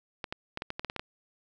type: clicks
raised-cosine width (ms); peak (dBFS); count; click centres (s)
0.3; -18; 10; 0.242 / 0.325 / 0.574 / 0.621 / 0.704 / 0.795 / 0.847 / 0.899 / 0.963 / 0.995
effects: none